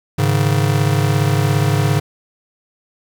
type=chord; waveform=square; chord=Ab suspended fourth; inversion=none; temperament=just; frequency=103.83 / 138.43 / 155.74 Hz; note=Ab2 / Db3 / Eb3; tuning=0 / -2 / +2 cents; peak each=-18 / -17 / -21 dBFS; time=0.18-2 s; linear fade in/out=10 ms; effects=7-bit